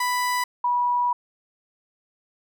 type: tone pair in turn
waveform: 30% pulse / sine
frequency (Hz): 990 / 974.1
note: B5 / B5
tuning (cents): +4 / -24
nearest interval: unison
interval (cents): 28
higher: first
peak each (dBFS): -19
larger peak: neither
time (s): 0-0.44 / 0.64-1.13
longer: second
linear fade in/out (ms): 5
effects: none